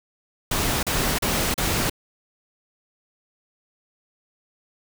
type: noise bursts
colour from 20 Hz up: pink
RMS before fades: -23 dBFS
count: 4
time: 0.51-1.898 s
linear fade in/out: 5 ms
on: 320 ms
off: 36 ms
effects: none